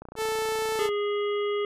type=click train; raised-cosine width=1 ms; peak=-27 dBFS; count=27; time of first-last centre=0.02-0.89 s; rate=29.9 Hz
type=tone; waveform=sawtooth; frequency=440 Hz; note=A4; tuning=in tune; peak=-22 dBFS; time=0.16-0.9 s; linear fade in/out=50 ms
type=harmonic tone; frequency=411.9 Hz; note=G#4; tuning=14 cents flat; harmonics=1 / 3 / 5 / 7 / 8; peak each=-25 / -35 / -39 / -42 / -43 dBFS; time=0.79-1.65 s; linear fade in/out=2 ms
effects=resampled to 32000 Hz